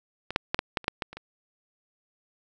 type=clicks; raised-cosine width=0.3 ms; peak=-17 / -6 / -8 / -8 / -9 / -27 / -7 / -13 / -26 / -23 dBFS; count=10; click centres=0.306 / 0.361 / 0.545 / 0.591 / 0.772 / 0.843 / 0.881 / 1.022 / 1.13 / 1.17 s; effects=none